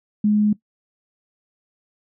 sine tone, 209.9 Hz, G#3, 19 cents sharp, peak -14 dBFS, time 0.24-0.53 s, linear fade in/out 5 ms, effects noise-tail reverb RT60 0.1 s tail -18 dB re dry

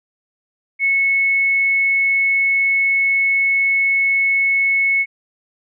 sine tone, 2199 Hz, C#7, 14 cents flat, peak -13 dBFS, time 0.79-5.06 s, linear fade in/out 50 ms, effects none

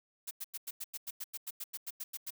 blue noise bursts, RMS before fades -40 dBFS, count 16, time 0.27-2.306 s, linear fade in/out 10 ms, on 41 ms, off 92 ms, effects none

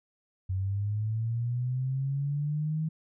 sine linear sweep, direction up, 92.5 to 159.4 Hz, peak -27 dBFS, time 0.49-2.89 s, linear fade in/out 10 ms, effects none

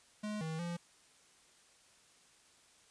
square tone with pitch steps, 211.1 / 159.7 / 172.2 Hz, G#3 / D#3 / F3, +29 / +45 / -24 cents, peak -38 dBFS, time 0.23-0.77 s, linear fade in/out 10 ms, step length 180 ms, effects white hiss -65 dBFS RMS until 2.9 s + resampled to 22050 Hz

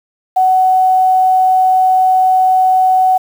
sine tone with quantisation, 748 Hz, F#5, 19 cents sharp, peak -7 dBFS, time 0.36-3.18 s, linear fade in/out 10 ms, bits 6, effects none

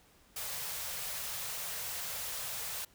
white band-stop noise, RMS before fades -39 dBFS, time 0.36-2.85 s, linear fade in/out 5 ms, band 180 to 440 Hz, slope 48 dB/octave, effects pink hiss -64 dBFS RMS until 2.94 s

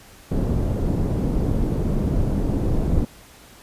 pink low-pass noise, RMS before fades -21 dBFS, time 0.31-3.05 s, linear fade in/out 5 ms, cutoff 360 Hz, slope 12 dB/octave, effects pink hiss -47 dBFS RMS until 3.62 s + resampled to 32000 Hz

